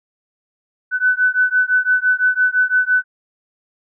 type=beating tone pair; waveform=sine; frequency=1499 / 1504.9 Hz; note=F#6 / F#6; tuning=+22 / +29 cents; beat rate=5.9 Hz; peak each=-16 dBFS; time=0.91-3.04 s; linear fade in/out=50 ms; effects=none

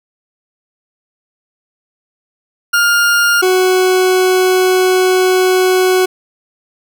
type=tone pair in turn; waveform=40% pulse; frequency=1410 / 370.6 Hz; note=F6 / F#4; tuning=+16 / +3 cents; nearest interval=octave + major seventh; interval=2313 cents; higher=first; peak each=-8 dBFS; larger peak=neither; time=2.73-3.42 / 3.42-6.06 s; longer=second; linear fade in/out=10 ms; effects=none

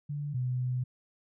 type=tone pair in turn; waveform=sine; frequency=145.6 / 126.07 Hz; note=D3 / B2; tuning=-15 / +36 cents; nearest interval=major second; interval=249 cents; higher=first; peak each=-32 / -28 dBFS; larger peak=second; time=0.09-0.34 / 0.34-0.84 s; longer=second; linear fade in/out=10 ms; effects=none

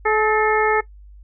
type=harmonic tone with a mistuned harmonic; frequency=430.2 Hz; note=A4; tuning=39 cents flat; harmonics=1 / 2 / 3 / 4 / 5; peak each=-18 / -21 / -23 / -24 / -25 dBFS; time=0.05-0.81 s; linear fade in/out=10 ms; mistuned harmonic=4; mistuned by=+50 cents; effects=noise-tail reverb RT60 0.1 s tail -18 dB re dry + added 50 Hz sine -40 dBFS peak until 1.23 s

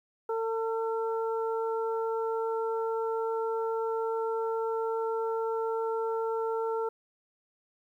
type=harmonic tone; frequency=450.6 Hz; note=A4; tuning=41 cents sharp; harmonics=1 / 2 / 3; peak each=-29 / -35 / -39 dBFS; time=0.29-6.89 s; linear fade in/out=5 ms; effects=11-bit

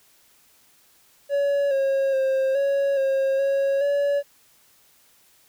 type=tone with pitch steps; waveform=triangle; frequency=565 / 543 / 532 / 556 / 539 / 550 / 569 Hz; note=C#5 / C#5 / C5 / C#5 / C#5 / C#5 / C#5; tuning=+33 / -36 / +29 / +5 / -49 / -14 / +45 cents; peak=-17 dBFS; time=1.29-4.23 s; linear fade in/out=50 ms; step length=420 ms; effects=white hiss -58 dBFS RMS until 5.48 s

